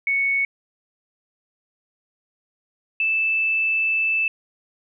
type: tone pair in turn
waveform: sine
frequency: 2217 / 2636 Hz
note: C#7 / E7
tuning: 0 / -1 cents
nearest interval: minor third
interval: 299 cents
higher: second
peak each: -18 dBFS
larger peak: neither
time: 0.07-0.45 / 3-4.28 s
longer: second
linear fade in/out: 2 ms
effects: none